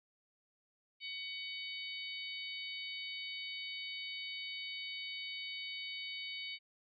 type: harmonic tone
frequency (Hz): 750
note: F#5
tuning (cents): +23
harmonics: 3 / 4 / 5 / 6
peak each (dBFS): -44 / -46 / -48 / -50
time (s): 1-6.59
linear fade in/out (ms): 50
effects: none